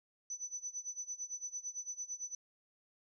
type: tone with tremolo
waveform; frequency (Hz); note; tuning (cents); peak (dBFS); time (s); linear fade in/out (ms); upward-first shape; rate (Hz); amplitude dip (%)
sine; 5990; F#8; +20; -37; 0.3-2.35; 2; sine; 8.9; 90
effects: none